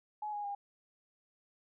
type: tone with pitch steps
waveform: sine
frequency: 845 / 826.2 / 807.8 Hz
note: G#5 / G#5 / G#5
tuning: +30 / -9 / -48 cents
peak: -36 dBFS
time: 0.22-0.55 s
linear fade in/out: 5 ms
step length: 110 ms
effects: none